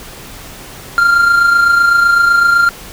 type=tone with amplitude modulation; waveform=triangle; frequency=1392 Hz; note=F6; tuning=6 cents flat; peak=-3 dBFS; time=0.98-2.69 s; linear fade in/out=0 ms; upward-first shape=sine; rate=27.9 Hz; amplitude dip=45%; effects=pink hiss -32 dBFS RMS until 2.92 s